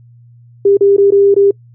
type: tone with dropouts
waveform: sine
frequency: 399.1 Hz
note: G4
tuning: 31 cents sharp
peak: -5 dBFS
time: 0.65-1.51 s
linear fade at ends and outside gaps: 5 ms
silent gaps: 0.771-0.808 / 0.966-0.98 / 1.106-1.12 / 1.343-1.363 s
effects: noise-tail reverb RT60 0.1 s tail -26 dB re dry + added 119 Hz sine -39 dBFS peak until 1.74 s